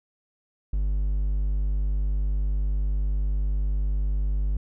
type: tone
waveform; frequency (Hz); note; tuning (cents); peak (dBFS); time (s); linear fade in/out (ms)
triangle; 50; G1; +35; -20; 0.73-4.57; 5
effects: none